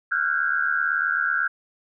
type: tone cluster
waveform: sine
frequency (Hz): 1377 / 1455 / 1523 / 1622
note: F6 / F#6 / F#6 / G#6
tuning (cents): -25 / -29 / +50 / -41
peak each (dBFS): -26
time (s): 0.11-1.48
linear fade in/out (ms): 10
effects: none